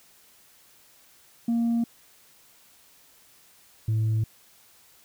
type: tone pair in turn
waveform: sine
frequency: 233.1 / 110.01 Hz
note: A#3 / A2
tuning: 0 / 0 cents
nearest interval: octave + minor second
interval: 1300 cents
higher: first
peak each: -19 dBFS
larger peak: neither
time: 1.48-1.84 / 3.88-4.24 s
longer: neither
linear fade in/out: 5 ms
effects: tanh soft clip ceiling -20 dBFS + white hiss -57 dBFS RMS until 5.04 s